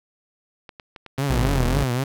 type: clicks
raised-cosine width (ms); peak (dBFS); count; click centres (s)
0.3; -23; 11; 0.692 / 0.798 / 0.962 / 1.063 / 1.179 / 1.243 / 1.291 / 1.354 / 1.392 / 1.529 / 1.709
type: tone with vibrato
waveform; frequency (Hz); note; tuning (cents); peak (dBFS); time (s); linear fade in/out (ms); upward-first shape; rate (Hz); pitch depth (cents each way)
sawtooth; 130.81; C3; 0; -17; 1.18-2.04; 5; triangle; 3.7; 170
type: linear two-way sweep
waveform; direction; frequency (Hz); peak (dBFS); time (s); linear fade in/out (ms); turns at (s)
sawtooth; down then up; 61.74 to 36.66 to 59.9; -16; 1.3-1.84; 0; 1.65
effects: none